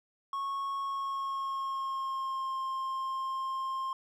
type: tone with pitch glide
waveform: triangle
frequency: 1100 to 1060.1 Hz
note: C#6 to C6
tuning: -14 to +22 cents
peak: -30 dBFS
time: 0.33-3.93 s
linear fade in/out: 2 ms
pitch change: -64 cents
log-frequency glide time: 0.79-2.59 s
effects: none